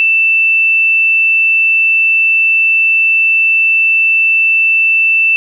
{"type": "tone", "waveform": "sine", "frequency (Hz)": 2660, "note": "E7", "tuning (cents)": 15, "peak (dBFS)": -7, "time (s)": [0, 5.36], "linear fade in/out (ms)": 0, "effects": ["8-bit"]}